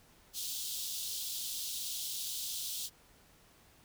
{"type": "high-pass noise", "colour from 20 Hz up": "pink", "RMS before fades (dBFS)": -39, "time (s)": [0.33, 2.9], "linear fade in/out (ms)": 50, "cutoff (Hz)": 3200, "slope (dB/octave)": 48, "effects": ["pink hiss -63 dBFS RMS until 3.84 s"]}